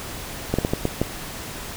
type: slowing click train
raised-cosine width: 2 ms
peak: -6 dBFS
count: 6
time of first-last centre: 0.54-1.016 s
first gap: 46 ms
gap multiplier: 1.37
effects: pink hiss -34 dBFS RMS until 1.76 s